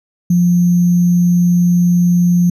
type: tone with sample-and-hold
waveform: sine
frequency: 175.7 Hz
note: F3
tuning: 11 cents sharp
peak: -8 dBFS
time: 0.3-2.5 s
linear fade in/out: 5 ms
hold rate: 6300 Hz
effects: resampled to 32000 Hz

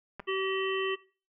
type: clicks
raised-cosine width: 0.5 ms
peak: -25 dBFS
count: 2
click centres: 0.196 / 0.201 s
type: harmonic tone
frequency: 383.1 Hz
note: G4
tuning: 40 cents flat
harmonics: 1 / 3 / 5 / 7 / 8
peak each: -30 / -35 / -37 / -38 / -39 dBFS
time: 0.27-0.96 s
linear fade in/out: 20 ms
effects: noise-tail reverb RT60 0.4 s tail -22 dB re dry

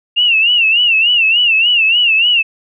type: tone with vibrato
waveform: sine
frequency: 2765 Hz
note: F7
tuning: 18 cents flat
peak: -8 dBFS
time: 0.16-2.43 s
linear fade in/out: 20 ms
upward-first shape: sine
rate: 3.4 Hz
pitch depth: 120 cents each way
effects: none

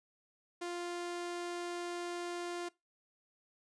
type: tone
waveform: sawtooth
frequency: 349.2 Hz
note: F4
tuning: in tune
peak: -34 dBFS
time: 0.61-2.69 s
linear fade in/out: 10 ms
effects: noise-tail reverb RT60 0.2 s tail -21 dB re dry + resampled to 22050 Hz

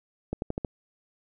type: accelerating click train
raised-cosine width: 2 ms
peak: -16 dBFS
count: 5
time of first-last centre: 0.33-0.648 s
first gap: 91 ms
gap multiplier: 0.91
effects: none

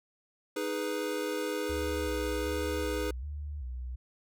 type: chord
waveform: square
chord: G# minor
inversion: second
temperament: equal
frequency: 311.1 / 415.3 / 493.9 Hz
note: D#4 / G#4 / B4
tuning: 0 / 0 / 0 cents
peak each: -37 / -36 / -36 dBFS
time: 0.56-3.11 s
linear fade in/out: 5 ms
type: tone with vibrato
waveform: sine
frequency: 67.7 Hz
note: C#2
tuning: 40 cents flat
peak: -35 dBFS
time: 1.69-3.96 s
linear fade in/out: 10 ms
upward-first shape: square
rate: 1.3 Hz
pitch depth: 140 cents each way
effects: none

